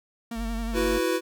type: tone with vibrato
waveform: 45% pulse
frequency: 228.7 Hz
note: A#3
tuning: 33 cents flat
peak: -31 dBFS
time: 0.31-0.98 s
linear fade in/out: 5 ms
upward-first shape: sine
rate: 11 Hz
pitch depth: 38 cents each way
type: tone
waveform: sine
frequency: 47.32 Hz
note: F#1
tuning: 40 cents sharp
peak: -29 dBFS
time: 0.35-1.01 s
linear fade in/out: 50 ms
type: chord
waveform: square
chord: E suspended second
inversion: none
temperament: equal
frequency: 329.6 / 370 / 493.9 Hz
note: E4 / F#4 / B4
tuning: 0 / 0 / 0 cents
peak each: -28 dBFS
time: 0.73-1.21 s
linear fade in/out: 50 ms
effects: none